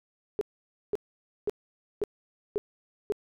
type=tone bursts; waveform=sine; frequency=415.3 Hz; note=G#4; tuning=in tune; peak=-24 dBFS; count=6; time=0.39-3.122 s; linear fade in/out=0 ms; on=22 ms; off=520 ms; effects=none